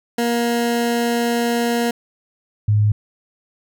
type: tone pair in turn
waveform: 20% pulse / sine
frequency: 236.2 / 105.22 Hz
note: A#3 / G#2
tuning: +23 / +23 cents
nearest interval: octave + major second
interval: 1400 cents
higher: first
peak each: -12 dBFS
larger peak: neither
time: 0.18-1.91 / 2.68-2.92 s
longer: first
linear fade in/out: 5 ms
effects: none